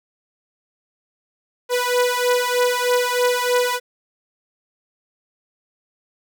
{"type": "beating tone pair", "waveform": "sawtooth", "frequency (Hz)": [491.3, 494.5], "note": ["B4", "B4"], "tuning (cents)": [-9, 2], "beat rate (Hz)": 3.2, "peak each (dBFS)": -16, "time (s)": [1.69, 3.8], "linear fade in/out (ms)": 50, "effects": []}